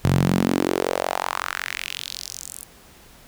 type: tone with high-pass filter sweep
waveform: sawtooth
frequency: 45.35 Hz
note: F#1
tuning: 34 cents flat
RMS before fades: -24 dBFS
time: 0.04-2.65 s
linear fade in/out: 0 ms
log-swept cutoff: 110 to 10000 Hz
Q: 2.8
effects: pink hiss -49 dBFS RMS until 3.27 s